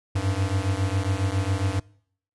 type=beating tone pair; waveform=square; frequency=93.2 / 100.5 Hz; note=F#2 / G2; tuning=+13 / +44 cents; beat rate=7.3 Hz; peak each=-26 dBFS; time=0.15-1.8 s; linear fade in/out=10 ms; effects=noise-tail reverb RT60 0.6 s tail -24 dB re dry + resampled to 24000 Hz